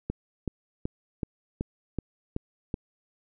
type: click train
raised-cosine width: 3 ms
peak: -16 dBFS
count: 8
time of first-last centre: 0.1-2.742 s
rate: 2.65 Hz
effects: none